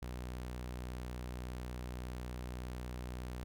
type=tone; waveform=sawtooth; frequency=61.74 Hz; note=B1; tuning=in tune; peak=-37 dBFS; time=0.02-3.44 s; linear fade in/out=5 ms; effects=none